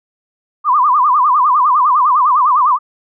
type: tone with vibrato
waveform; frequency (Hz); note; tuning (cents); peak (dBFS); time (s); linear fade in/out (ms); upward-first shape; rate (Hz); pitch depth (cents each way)
sine; 1098; C#6; -17; -8; 0.64-2.79; 50; sine; 9.9; 200
effects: none